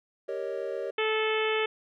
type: chord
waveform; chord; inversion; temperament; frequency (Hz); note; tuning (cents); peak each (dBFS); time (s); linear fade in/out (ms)
triangle; Eb dominant seventh; first; equal; 392 / 466.2 / 554.4 / 622.3; G4 / Bb4 / Db5 / Eb5; 0 / 0 / 0 / 0; -34 / -34 / -33 / -37; 0.28-0.91; 10
type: harmonic tone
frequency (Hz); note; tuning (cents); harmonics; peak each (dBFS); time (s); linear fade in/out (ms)
436.2; A4; -15; 1 / 2 / 3 / 4 / 5 / 6 / 7 / 8; -27 / -36 / -35 / -36 / -34 / -35 / -36 / -42; 0.98-1.66; 5
effects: none